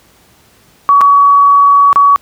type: tone with dropouts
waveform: sine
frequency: 1131 Hz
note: C#6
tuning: 34 cents sharp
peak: -3 dBFS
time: 0.89-2.16 s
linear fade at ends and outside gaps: 0 ms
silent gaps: 1.009-1.014 / 1.929-1.959 s
effects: pink hiss -47 dBFS RMS until 2.21 s + high-pass 60 Hz 12 dB/octave